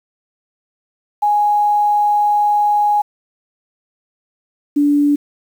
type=tone pair in turn; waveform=sine; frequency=830.6 / 289.8 Hz; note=G#5 / D4; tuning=0 / -23 cents; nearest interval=octave + tritone; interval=1823 cents; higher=first; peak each=-11 / -10 dBFS; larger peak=second; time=1.22-3.02 / 4.76-5.16 s; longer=first; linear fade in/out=10 ms; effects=7-bit